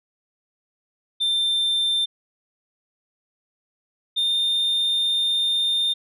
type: tone pair in turn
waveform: sine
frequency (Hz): 3580 / 3624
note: A7 / A#7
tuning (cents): +29 / -50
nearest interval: unison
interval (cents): 21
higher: second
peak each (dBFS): -16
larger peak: neither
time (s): 1.2-2.06 / 4.16-5.94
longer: second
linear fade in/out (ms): 20
effects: tanh soft clip ceiling -18 dBFS